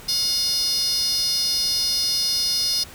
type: tone with high-pass filter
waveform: 10% pulse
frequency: 719 Hz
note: F#5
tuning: 50 cents flat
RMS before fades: -22 dBFS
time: 0.08-2.84 s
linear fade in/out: 10 ms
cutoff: 5000 Hz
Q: 6.3
effects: pink hiss -42 dBFS RMS until 2.94 s